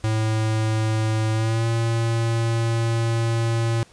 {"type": "tone with pitch glide", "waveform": "square", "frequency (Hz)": [109.7, 115.02], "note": ["A2", "A#2"], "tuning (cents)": [-5, -23], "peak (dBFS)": -20, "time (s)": [0.04, 3.83], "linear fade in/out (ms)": 0, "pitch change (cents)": 82, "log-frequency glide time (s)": [1.33, 1.66], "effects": ["pink hiss -52 dBFS RMS until 3.92 s", "resampled to 22050 Hz"]}